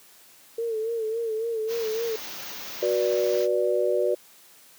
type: tone with vibrato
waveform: sine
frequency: 449.8 Hz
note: A4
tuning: 38 cents sharp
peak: -25 dBFS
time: 0.58-2.16 s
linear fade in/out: 5 ms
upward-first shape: sine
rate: 3.6 Hz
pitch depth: 63 cents each way
type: band-stop noise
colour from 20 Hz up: white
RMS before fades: -37 dBFS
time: 1.67-3.48 s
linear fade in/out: 50 ms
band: 6700 to 14000 Hz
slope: 96 dB/octave
type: chord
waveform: sine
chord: B minor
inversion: second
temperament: equal with one note detuned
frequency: 370 / 486.8 / 587.3 Hz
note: F#4 / B4 / D5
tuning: 0 / -25 / 0 cents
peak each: -25 dBFS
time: 2.82-4.15 s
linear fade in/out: 10 ms
effects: white hiss -53 dBFS RMS until 4.78 s + high-pass 150 Hz 12 dB/octave